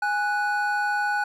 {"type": "tone pair together", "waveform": "triangle", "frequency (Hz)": [826.6, 1480], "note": ["G#5", "F#6"], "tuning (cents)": [-8, 0], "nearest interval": "minor seventh", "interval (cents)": 1008, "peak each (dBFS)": -23, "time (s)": [0.02, 1.24], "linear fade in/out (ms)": 5, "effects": []}